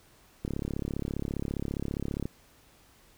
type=click train; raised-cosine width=3 ms; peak=-19 dBFS; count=64; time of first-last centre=0.45-2.255 s; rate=34.9 Hz; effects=pink hiss -60 dBFS RMS until 3.17 s